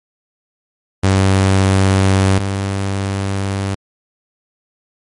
sawtooth tone pair in turn, 96.2 / 97.94 Hz, G2 / G2, -32 / -1 cents, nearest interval unison, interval 31 cents, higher second, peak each -6 / -13 dBFS, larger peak first, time 1.03-2.39 / 2.39-3.75 s, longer neither, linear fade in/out 10 ms, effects MP3 48 kbps

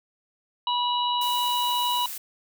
harmonic tone, 975 Hz, B5, 23 cents flat, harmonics 1 / 3 / 4, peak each -24 / -29 / -30 dBFS, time 0.67-2.06 s, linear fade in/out 2 ms
blue noise, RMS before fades -35 dBFS, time 1.21-2.18 s, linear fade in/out 5 ms
effects none

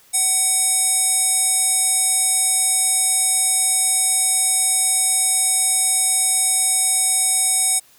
square tone with band-pass filter, 752 Hz, F#5, 28 cents sharp, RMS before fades -18 dBFS, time 0.13-7.8 s, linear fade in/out 20 ms, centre 8900 Hz, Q 7.7, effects white hiss -52 dBFS RMS until 7.98 s

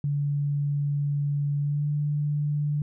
sine tone with pitch glide, 143.9 to 147.26 Hz, D3 to D3, -35 to +5 cents, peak -23 dBFS, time 0.04-2.82 s, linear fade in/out 2 ms, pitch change +40 cents, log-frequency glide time 1.6-1.87 s, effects none

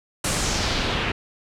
pink noise with low-pass filter sweep, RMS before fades -24 dBFS, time 0.24-1.12 s, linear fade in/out 5 ms, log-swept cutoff 9700 to 2500 Hz, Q 1.8, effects none

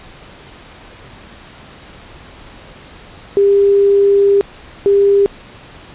sine tone bursts at uneven times, 399.8 Hz, G4, 34 cents sharp, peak -7 dBFS, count 2, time 3.37-4.41 / 4.86-5.26 s, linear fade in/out 0 ms, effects pink hiss -38 dBFS RMS until 5.94 s + resampled to 8000 Hz

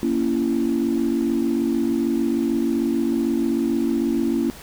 sine chord, A# diminished, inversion none, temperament just, 233.1 / 279.7 / 335.6 Hz, A#3 / C#4 / E4, 0 / +16 / +31 cents, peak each -22 dBFS, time 0.03-4.5 s, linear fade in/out 0 ms, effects tanh soft clip ceiling -11 dBFS + pink hiss -41 dBFS RMS until 4.62 s

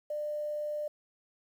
sine tone with quantisation, 597 Hz, D5, 28 cents sharp, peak -32 dBFS, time 0.1-0.88 s, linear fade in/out 5 ms, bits 10, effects none

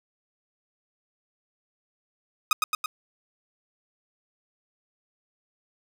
sawtooth tone with echo, 1251 Hz, D#6, 9 cents sharp, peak -14 dBFS, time 2.51-2.53 s, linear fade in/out 2 ms, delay 110 ms, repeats 3, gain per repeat -3 dB, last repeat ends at 2.86 s, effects none

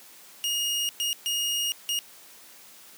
sawtooth tone bursts at uneven times, 2860 Hz, F7, 41 cents sharp, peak -22 dBFS, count 4, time 0.44-0.89 / 1-1.13 / 1.26-1.72 / 1.89-1.99 s, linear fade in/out 0 ms, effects white hiss -50 dBFS RMS until 2.97 s + high-pass 150 Hz 12 dB/octave

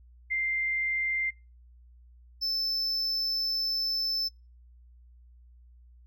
sine / triangle tone pair in turn, 2093 / 5274 Hz, C7 / E8, 0 / 0 cents, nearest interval octave + major third, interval 1600 cents, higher second, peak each -26 dBFS, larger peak neither, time 0.3-1.31 / 2.41-4.29 s, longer second, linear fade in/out 20 ms, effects noise-tail reverb RT60 0.3 s tail -26 dB re dry + added 60 Hz sine -52 dBFS peak until 6.06 s

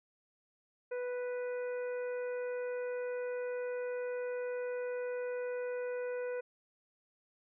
harmonic tone, 493.9 Hz, B4, in tune, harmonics 1 / 2 / 3 / 4 / 5, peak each -35 / -52 / -48 / -55 / -55 dBFS, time 0.91-6.41 s, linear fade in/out 10 ms, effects none

